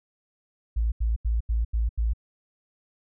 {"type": "tone bursts", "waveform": "sine", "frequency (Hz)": 56.2, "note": "A1", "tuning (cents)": 37, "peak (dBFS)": -21, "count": 6, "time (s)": [0.76, 2.135], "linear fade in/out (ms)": 10, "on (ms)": 160, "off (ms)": 83, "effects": []}